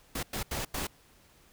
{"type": "noise bursts at uneven times", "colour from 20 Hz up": "pink", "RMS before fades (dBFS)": -34, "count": 4, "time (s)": [[0.15, 0.23], [0.33, 0.43], [0.51, 0.65], [0.74, 0.87]], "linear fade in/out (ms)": 5, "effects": ["pink hiss -61 dBFS RMS until 1.52 s"]}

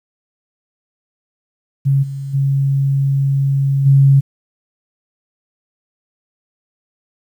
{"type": "tone with level steps", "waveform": "sine", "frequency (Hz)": 137.6, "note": "C#3", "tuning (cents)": -12, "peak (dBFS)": [-10, -22, -12, -6], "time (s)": [1.85, 4.21], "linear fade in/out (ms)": 20, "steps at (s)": [2.02, 2.33, 3.85], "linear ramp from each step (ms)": 20, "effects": ["8-bit"]}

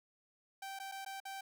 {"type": "tone with dropouts", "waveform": "sawtooth", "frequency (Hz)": 779, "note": "G5", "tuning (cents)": -11, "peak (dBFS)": -39, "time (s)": [0.62, 1.41], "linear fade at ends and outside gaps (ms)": 5, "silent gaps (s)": [[0.79, 0.798], [0.916, 0.92], [1.049, 1.061], [1.202, 1.252]], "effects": []}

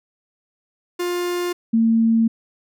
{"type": "tone pair in turn", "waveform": ["45% pulse", "sine"], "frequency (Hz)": [353.2, 226.6], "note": ["F4", "A#3"], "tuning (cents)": [20, -49], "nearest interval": "minor sixth", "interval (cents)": 769, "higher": "first", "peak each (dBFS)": [-21, -13], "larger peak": "second", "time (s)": [[0.99, 1.53], [1.73, 2.28]], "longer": "second", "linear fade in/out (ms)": 10, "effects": []}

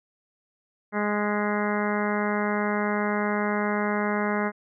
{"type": "harmonic tone with a mistuned harmonic", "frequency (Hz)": 207.7, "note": "G#3", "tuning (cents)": 0, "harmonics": [1, 2, 3, 4, 5, 6, 7, 8, 9, 10], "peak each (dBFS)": [-27, -30, -32, -33, -34, -35, -35, -36, -37, -37], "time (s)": [0.92, 4.52], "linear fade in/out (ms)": 50, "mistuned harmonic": 9, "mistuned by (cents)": 23, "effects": []}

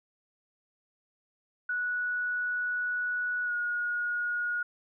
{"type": "tone with pitch glide", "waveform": "sine", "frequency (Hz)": [1470, 1443.1], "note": ["F#6", "F#6"], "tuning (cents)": [-12, -44], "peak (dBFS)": -28, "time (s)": [1.69, 4.63], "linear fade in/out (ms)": 5, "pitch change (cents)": -32, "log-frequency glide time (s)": [3.44, 3.53], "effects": []}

